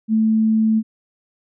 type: tone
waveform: sine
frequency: 220 Hz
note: A3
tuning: in tune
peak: -13 dBFS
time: 0.08-0.83 s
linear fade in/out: 50 ms
effects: none